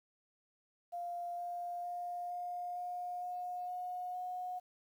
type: tone with pitch steps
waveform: sine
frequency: 698.5 / 702.5 / 706.6 / 710.7 / 714.8 / 719 / 723.1 / 727.3 Hz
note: F5 / F5 / F5 / F5 / F5 / F#5 / F#5 / F#5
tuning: 0 / +10 / +20 / +30 / +40 / -50 / -40 / -30 cents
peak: -38 dBFS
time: 0.92-4.6 s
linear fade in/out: 20 ms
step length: 460 ms
effects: 11-bit